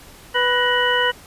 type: harmonic tone with a mistuned harmonic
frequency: 493.9 Hz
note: B4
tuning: in tune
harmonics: 1 / 2 / 3 / 4 / 6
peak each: -22 / -22 / -22 / -22 / -22 dBFS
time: 0.34-1.12 s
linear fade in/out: 20 ms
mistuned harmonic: 4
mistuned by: -78 cents
effects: pink hiss -44 dBFS RMS until 1.26 s + resampled to 32000 Hz